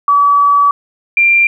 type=tone pair in turn; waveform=sine; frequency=1144 / 2377 Hz; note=D6 / D7; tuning=-46 / +20 cents; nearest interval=octave + minor second; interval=1266 cents; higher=second; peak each=-6 dBFS; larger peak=neither; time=0.08-0.71 / 1.17-1.47 s; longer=first; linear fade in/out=2 ms; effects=8-bit